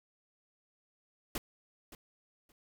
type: noise with echo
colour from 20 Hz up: pink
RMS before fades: -36 dBFS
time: 1.35-1.38 s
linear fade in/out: 2 ms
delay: 570 ms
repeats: 2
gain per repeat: -15 dB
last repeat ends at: 2.52 s
effects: none